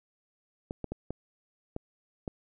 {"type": "clicks", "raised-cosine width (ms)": 2, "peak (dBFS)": -21, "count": 6, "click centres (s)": [0.709, 0.843, 0.92, 1.106, 1.764, 2.278], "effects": []}